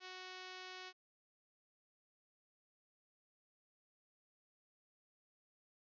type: tone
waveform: 5% pulse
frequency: 370 Hz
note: F#4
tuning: in tune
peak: -37 dBFS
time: 0-0.93 s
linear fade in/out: 50 ms
effects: resampled to 16000 Hz